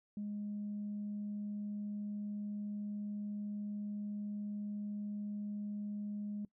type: tone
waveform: sine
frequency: 206.9 Hz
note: G#3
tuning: 6 cents flat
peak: -37 dBFS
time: 0.17-6.45 s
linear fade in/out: 2 ms
effects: noise-tail reverb RT60 0.1 s tail -22 dB re dry + tanh soft clip ceiling -34 dBFS